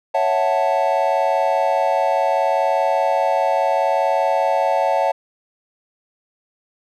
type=chord; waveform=triangle; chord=F# minor seventh; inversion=second; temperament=equal; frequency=554.4 / 659.3 / 740 / 880 Hz; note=C#5 / E5 / F#5 / A5; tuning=0 / 0 / 0 / 0 cents; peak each=-19 dBFS; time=0.14-5.12 s; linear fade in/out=10 ms; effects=none